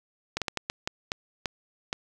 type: slowing click train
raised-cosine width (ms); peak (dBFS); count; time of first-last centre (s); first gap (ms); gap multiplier
0.2; -11; 9; 0.37-1.929; 47; 1.39
effects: 8-bit